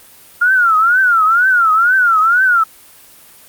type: tone with vibrato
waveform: sine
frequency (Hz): 1396.9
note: F6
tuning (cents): 0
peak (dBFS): -8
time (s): 0.41-2.64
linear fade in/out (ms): 10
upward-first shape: triangle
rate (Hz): 2.1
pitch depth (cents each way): 200
effects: white hiss -42 dBFS RMS until 3.48 s + Opus 32 kbps